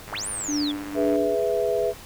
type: click train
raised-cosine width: 0.5 ms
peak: -24 dBFS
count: 112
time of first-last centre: 0.08-1.158 s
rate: 103 Hz
type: linear two-way sweep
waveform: sine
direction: up then down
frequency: 244.3 to 9680 to 3208 Hz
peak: -28 dBFS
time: 0.12-0.72 s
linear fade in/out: 10 ms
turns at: 0.28 s
type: tone with tremolo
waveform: sine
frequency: 293.7 Hz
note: D4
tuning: in tune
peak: -22 dBFS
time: 0.48-1.36 s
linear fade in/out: 10 ms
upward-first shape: sine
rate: 2 Hz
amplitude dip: 75%
type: chord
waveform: sine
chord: E major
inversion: first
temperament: equal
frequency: 415.3 / 493.9 / 659.3 Hz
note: G#4 / B4 / E5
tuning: 0 / 0 / 0 cents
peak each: -25 dBFS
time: 0.94-1.94 s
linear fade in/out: 50 ms
effects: pink hiss -43 dBFS RMS until 2.05 s